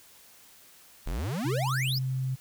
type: exponential sweep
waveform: square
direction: up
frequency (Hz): 33.14 to 5480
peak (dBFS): -30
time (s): 1.06-1.99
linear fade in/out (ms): 10
type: tone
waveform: sine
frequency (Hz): 130.81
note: C3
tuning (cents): 0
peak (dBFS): -27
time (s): 1.44-2.36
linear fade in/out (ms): 20
effects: white hiss -55 dBFS RMS until 2.4 s